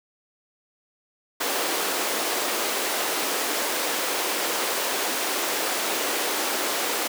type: high-pass noise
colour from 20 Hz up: pink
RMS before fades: -26 dBFS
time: 1.4-7.08 s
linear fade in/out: 10 ms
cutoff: 320 Hz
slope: 24 dB/octave
effects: none